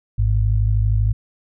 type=tone pair together; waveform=sine; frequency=52.6 / 105.2 Hz; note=G#1 / G#2; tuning=+23 / +23 cents; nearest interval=octave; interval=1200 cents; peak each=-17 dBFS; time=0.18-1.13 s; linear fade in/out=10 ms; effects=none